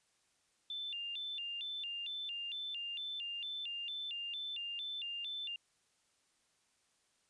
sine tone with vibrato, 3145 Hz, G7, 5 cents sharp, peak -39 dBFS, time 0.7-5.56 s, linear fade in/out 2 ms, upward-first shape square, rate 2.2 Hz, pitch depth 200 cents each way, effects white hiss -75 dBFS RMS until 7.29 s + resampled to 22050 Hz

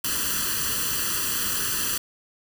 white noise with comb filter, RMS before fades -26 dBFS, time 0.04-1.98 s, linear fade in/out 5 ms, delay 0.67 ms, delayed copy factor +1, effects none

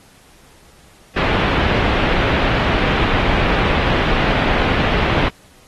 pink low-pass noise, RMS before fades -17 dBFS, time 1.16-5.29 s, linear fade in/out 10 ms, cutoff 3200 Hz, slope 24 dB/octave, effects pink hiss -49 dBFS RMS until 5.67 s + AAC 32 kbps

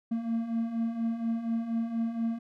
triangle beating tone pair, 226 / 230.2 Hz, A3 / A#3, +47 / -22 cents, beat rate 4.2 Hz, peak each -33 / -27 dBFS, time 0.11-2.39 s, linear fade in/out 10 ms, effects none

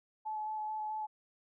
sine tone with vibrato, 860 Hz, A5, 40 cents flat, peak -35 dBFS, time 0.25-1.07 s, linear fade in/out 20 ms, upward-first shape square, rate 4.6 Hz, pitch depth 10 cents each way, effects none

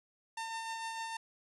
sawtooth tone with tremolo, 904 Hz, A5, 47 cents sharp, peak -33 dBFS, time 0.37-1.17 s, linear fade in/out 5 ms, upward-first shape sine, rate 6.6 Hz, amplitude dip 30%, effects resampled to 24000 Hz + 11-bit

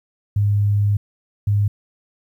sine tone pair in turn, 102.5 / 102.5 Hz, G#2 / G#2, -22 / -22 cents, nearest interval unison, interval 0 cents, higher neither, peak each -14 dBFS, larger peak neither, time 0.36-0.97 / 1.47-1.68 s, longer first, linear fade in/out 5 ms, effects 9-bit

